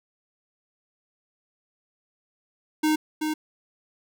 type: tone with echo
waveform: square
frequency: 308.7 Hz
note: D#4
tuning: 14 cents flat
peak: -20 dBFS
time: 2.83-2.96 s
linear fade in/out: 10 ms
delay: 380 ms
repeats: 1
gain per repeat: -5 dB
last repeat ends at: 3.34 s
effects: none